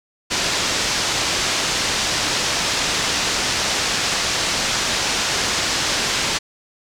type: low-pass noise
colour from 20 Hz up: white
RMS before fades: -21 dBFS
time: 0.3-6.39 s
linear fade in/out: 20 ms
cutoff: 6500 Hz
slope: 24 dB/octave
effects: none